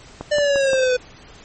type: click train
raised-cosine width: 1 ms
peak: -14 dBFS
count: 4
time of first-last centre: 0.21-0.733 s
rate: 5.74 Hz
type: exponential sweep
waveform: square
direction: down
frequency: 598 to 495.9 Hz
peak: -16 dBFS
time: 0.31-0.97 s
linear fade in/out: 10 ms
effects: pink hiss -44 dBFS RMS until 1.44 s + MP3 32 kbps